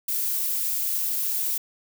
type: noise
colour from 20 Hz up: violet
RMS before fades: -26 dBFS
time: 0.08-1.58 s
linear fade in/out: 5 ms
effects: none